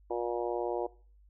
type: harmonic tone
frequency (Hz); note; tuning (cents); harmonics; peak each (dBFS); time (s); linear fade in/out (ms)
119.3; A#2; +41; 3 / 4 / 5 / 6 / 7 / 8; -34 / -36 / -38 / -40 / -41 / -42; 0.1-0.87; 10
effects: noise-tail reverb RT60 0.4 s tail -20 dB re dry + added 50 Hz sine -57 dBFS peak until 1.29 s